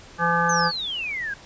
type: harmonic tone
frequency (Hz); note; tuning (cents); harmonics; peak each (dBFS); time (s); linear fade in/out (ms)
170.1; F3; -45; 1 / 3 / 5 / 7 / 9 / 10; -27 / -28 / -24 / -23 / -25 / -28; 0.18-0.72; 50
type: exponential sweep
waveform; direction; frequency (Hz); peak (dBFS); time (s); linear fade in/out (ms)
sine; down; 6420 to 1568; -26; 0.49-1.34; 5
effects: pink hiss -46 dBFS RMS until 1.45 s + resampled to 16000 Hz